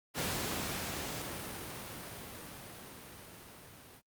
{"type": "noise with level ramp", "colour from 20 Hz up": "pink", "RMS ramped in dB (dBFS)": [-34, -54], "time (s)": [0.14, 4.02], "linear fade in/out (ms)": 50, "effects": ["high-pass 80 Hz 12 dB/octave", "Opus 48 kbps"]}